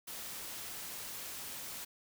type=noise; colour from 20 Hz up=white; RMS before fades=-44 dBFS; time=0.07-1.85 s; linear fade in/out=10 ms; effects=none